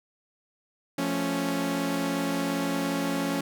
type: chord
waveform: sawtooth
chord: F augmented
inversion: none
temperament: equal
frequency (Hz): 174.61 / 220 / 277.2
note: F3 / A3 / C#4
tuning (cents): 0 / 0 / 0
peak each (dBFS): -28 / -30 / -24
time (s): 0.98-3.41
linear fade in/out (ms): 5
effects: none